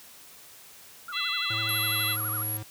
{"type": "tone with vibrato", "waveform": "sine", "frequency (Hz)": 1289, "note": "E6", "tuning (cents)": -39, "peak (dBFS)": -35, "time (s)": [1.08, 2.43], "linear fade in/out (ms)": 5, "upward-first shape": "sine", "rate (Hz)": 12, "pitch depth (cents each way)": 210}
{"type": "harmonic tone", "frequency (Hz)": 670, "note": "E5", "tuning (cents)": 28, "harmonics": [3, 4, 5, 6], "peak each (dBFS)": [-34, -33, -32, -32], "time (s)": [1.12, 2.17], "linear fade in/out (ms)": 50}
{"type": "tone with pitch glide", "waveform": "square", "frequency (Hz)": [110, 106.87], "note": ["A2", "A2"], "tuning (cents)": [0, -50], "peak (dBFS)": -35, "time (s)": [1.5, 2.63], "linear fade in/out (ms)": 5, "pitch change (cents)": -50, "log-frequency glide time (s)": [1.64, 2.23]}
{"type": "tone", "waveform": "sine", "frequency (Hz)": 11290, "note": "F9", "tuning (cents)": 18, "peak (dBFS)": -29, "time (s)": [1.69, 2.57], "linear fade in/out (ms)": 0}
{"effects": ["white hiss -50 dBFS RMS until 2.7 s", "high-pass 60 Hz 12 dB/octave"]}